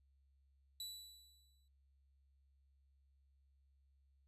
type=tone with exponential decay; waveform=sawtooth; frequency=3951 Hz; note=B7; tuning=in tune; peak=-40 dBFS; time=0.8-1.68 s; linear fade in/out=2 ms; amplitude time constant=190 ms; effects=added 68 Hz sine -70 dBFS peak until 4.27 s + resampled to 32000 Hz